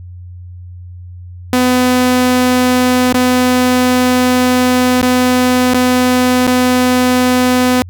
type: tone with dropouts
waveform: sawtooth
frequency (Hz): 251.3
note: B3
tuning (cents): +30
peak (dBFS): -5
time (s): 1.53-7.82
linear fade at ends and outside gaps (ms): 0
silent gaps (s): 3.126-3.144 / 5.014-5.028 / 5.736-5.745 / 6.468-6.475
effects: added 89 Hz sine -28 dBFS peak until 7.89 s